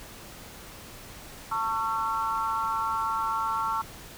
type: tone cluster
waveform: sine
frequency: 896 / 1110 / 1352 Hz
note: A5 / C#6 / E6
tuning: +31 / +2 / +43 cents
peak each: -30 dBFS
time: 1.51-3.82 s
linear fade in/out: 10 ms
effects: pink hiss -45 dBFS RMS until 4.17 s